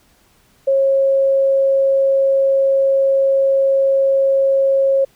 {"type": "tone", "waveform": "sine", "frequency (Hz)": 543, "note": "C#5", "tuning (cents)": -36, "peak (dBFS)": -11, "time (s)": [0.67, 5.05], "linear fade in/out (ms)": 10, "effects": ["pink hiss -55 dBFS RMS until 5.15 s"]}